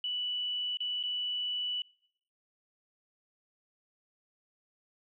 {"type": "tone with dropouts", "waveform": "sine", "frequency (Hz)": 2962, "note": "F#7", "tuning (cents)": 1, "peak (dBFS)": -31, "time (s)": [0.04, 1.82], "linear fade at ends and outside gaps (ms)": 2, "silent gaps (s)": [[0.771, 0.804], [1.029, 1.036]], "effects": ["noise-tail reverb RT60 0.7 s tail -24 dB re dry"]}